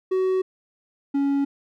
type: tone pair in turn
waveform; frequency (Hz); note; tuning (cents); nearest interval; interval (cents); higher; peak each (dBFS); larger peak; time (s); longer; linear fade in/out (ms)
triangle; 375.1 / 279.4; F#4 / C#4; +24 / +14; perfect fourth; 510; first; -17; neither; 0.11-0.42 / 1.14-1.45; neither; 10
effects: none